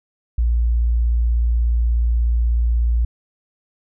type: tone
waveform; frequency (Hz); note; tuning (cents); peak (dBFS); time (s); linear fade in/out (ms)
sine; 58.27; A#1; 0; -14; 0.38-3.05; 5
effects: none